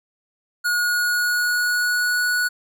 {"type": "tone with pitch glide", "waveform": "square", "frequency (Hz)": [1445, 1467.7], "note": ["F#6", "F#6"], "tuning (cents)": [-41, -14], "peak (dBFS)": -19, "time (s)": [0.64, 2.49], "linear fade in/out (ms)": 20, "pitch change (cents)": 27, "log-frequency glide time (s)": [0.75, 2.24], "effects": []}